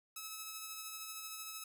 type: tone with tremolo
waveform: 5% pulse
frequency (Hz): 1294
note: E6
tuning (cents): -32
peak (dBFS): -31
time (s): 0.16-1.64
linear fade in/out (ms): 5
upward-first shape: sine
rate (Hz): 13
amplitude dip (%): 30
effects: none